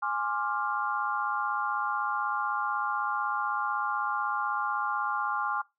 sine chord, D half-diminished seventh, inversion second, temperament equal with one note detuned, 830.6 / 1058.7 / 1174.7 / 1396.9 Hz, Ab5 / C6 / D6 / F6, 0 / +20 / 0 / 0 cents, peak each -33 dBFS, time 0.02-5.62 s, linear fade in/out 10 ms, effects noise-tail reverb RT60 0.2 s tail -20 dB re dry

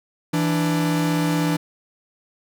45% pulse tone pair together, 165.28 / 294.5 Hz, E3 / D4, +5 / +5 cents, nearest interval minor seventh, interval 1000 cents, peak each -21 / -22 dBFS, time 0.33-1.57 s, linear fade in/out 10 ms, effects none

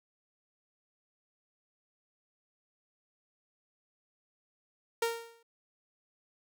sawtooth tone with exponential decay, 462.4 Hz, A#4, 14 cents flat, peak -22 dBFS, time 5.02-5.43 s, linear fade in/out 5 ms, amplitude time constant 88 ms, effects none

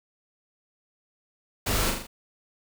pink noise with echo, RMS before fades -27 dBFS, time 1.66-1.91 s, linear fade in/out 10 ms, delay 40 ms, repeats 4, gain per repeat -4 dB, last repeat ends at 2.07 s, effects none

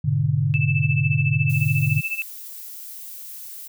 sine chord, G# diminished, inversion none, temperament equal, 103.83 / 123.47 / 146.83 Hz, G#2 / B2 / D3, 0 / 0 / 0 cents, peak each -24 / -23 / -20 dBFS, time 0.04-2.01 s, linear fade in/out 10 ms
sine tone with tremolo, 2636 Hz, E7, 1 cent flat, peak -21 dBFS, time 0.54-2.22 s, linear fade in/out 0 ms, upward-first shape sine, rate 14 Hz, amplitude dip 85%
violet noise, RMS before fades -37 dBFS, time 1.49-3.68 s, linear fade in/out 10 ms
effects none

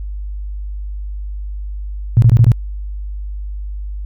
sine tone bursts, 116.54 Hz, A#2, in tune, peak -4 dBFS, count 5, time 2.17-2.518 s, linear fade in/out 0 ms, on 52 ms, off 22 ms, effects added 50 Hz sine -22 dBFS peak until 4.05 s

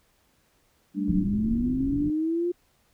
sine chord, G suspended second, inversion none, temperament equal, 196 / 220 / 293.7 Hz, G3 / A3 / D4, 0 / 0 / 0 cents, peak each -28 / -32 / -28 dBFS, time 0.94-1.27 s, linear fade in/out 50 ms
sine linear sweep, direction up, 173.4 to 355.4 Hz, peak -23 dBFS, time 1.08-2.52 s, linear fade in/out 10 ms
pink low-pass noise, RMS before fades -32 dBFS, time 1.08-2.1 s, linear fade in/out 2 ms, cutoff 350 Hz, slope 96 dB/octave
effects pink hiss -66 dBFS RMS until 2.93 s

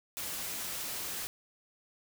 white noise, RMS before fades -38 dBFS, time 0.17-1.27 s, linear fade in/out 0 ms, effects none

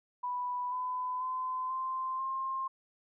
sine tone with pitch steps, 987.8 / 1005.6 / 1023.8 / 1042.3 / 1061.1 Hz, B5 / B5 / C6 / C6 / C6, 0 / +31 / -38 / -7 / +24 cents, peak -32 dBFS, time 0.23-2.68 s, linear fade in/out 10 ms, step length 490 ms, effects none

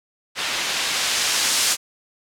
blue noise with low-pass filter sweep, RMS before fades -22 dBFS, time 0.35-1.77 s, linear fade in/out 50 ms, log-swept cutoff 2900 to 6900 Hz, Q 0.73, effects none

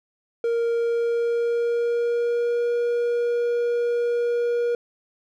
triangle tone with pitch glide, 466.2 to 476.5 Hz, A#4 to A#4, 0 to +38 cents, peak -18 dBFS, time 0.44-4.75 s, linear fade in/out 2 ms, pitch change +38 cents, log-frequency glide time 0.67-2.71 s, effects none

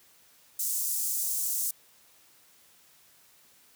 pink high-pass noise, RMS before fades -30 dBFS, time 0.59-1.71 s, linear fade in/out 5 ms, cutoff 7100 Hz, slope 24 dB/octave, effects white hiss -60 dBFS RMS until 3.75 s + high-pass 60 Hz 12 dB/octave

